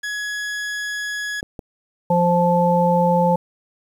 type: tone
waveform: 40% pulse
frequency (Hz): 1680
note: G#6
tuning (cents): +19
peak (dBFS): -23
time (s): 0.03-1.41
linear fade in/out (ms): 10
type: clicks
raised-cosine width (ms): 2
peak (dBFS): -18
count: 2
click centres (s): 1.429 / 1.592
type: harmonic tone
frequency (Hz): 174.61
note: F3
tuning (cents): 0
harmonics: 1 / 3 / 5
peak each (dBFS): -18 / -18 / -18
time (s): 2.1-3.36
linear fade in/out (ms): 5
effects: low-pass 9000 Hz 12 dB/octave + 8-bit